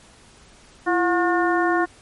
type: harmonic tone with a mistuned harmonic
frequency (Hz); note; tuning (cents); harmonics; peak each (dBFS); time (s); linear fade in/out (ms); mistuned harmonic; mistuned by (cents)
360; F#4; -47; 1 / 2 / 3 / 4 / 5; -20 / -23 / -25 / -26 / -27; 0.86-1.86; 20; 1; -100
effects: pink hiss -50 dBFS RMS until 2.01 s + MP3 48 kbps